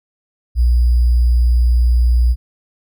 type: tone with sample-and-hold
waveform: sine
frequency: 60.1 Hz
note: B1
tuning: 46 cents flat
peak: -9 dBFS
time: 0.55-2.36 s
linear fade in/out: 50 ms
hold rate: 4900 Hz
effects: none

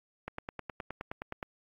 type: click train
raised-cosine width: 0.5 ms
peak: -22 dBFS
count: 12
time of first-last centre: 0.28-1.428 s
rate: 9.58 Hz
effects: AAC 32 kbps

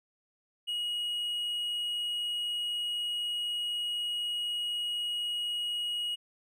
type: tone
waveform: triangle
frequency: 2896 Hz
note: F#7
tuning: 38 cents flat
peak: -29 dBFS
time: 0.67-6.16 s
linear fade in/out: 20 ms
effects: none

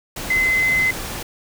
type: tone in noise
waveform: sine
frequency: 2049 Hz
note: C7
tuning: 37 cents flat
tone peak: -15 dBFS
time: 0.3-0.91 s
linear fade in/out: 5 ms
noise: pink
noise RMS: -29 dBFS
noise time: 0.16-1.23 s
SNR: +11 dB
effects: none

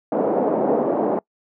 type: band-pass noise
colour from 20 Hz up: white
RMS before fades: -20 dBFS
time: 0.12-1.19 s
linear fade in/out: 2 ms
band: 220 to 670 Hz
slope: 24 dB/octave
effects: noise-tail reverb RT60 0.1 s tail -25 dB re dry

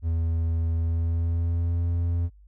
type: tone with pitch glide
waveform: triangle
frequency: 82.41 to 85.56 Hz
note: E2 to F2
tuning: 0 to -35 cents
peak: -20 dBFS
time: 0.02-2.3 s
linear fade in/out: 50 ms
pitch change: +65 cents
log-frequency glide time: 0.76-1.86 s
effects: added 50 Hz sine -49 dBFS peak until 2.47 s

